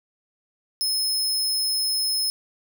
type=tone; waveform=sawtooth; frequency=5180 Hz; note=E8; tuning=31 cents flat; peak=-19 dBFS; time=0.81-2.3 s; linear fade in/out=0 ms; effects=none